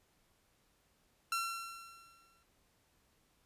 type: tone with exponential decay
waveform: sawtooth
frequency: 1358 Hz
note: F6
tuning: 49 cents flat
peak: -28 dBFS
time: 1.32-2.43 s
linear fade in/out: 2 ms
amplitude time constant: 240 ms
effects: pink hiss -73 dBFS RMS until 3.45 s + resampled to 32000 Hz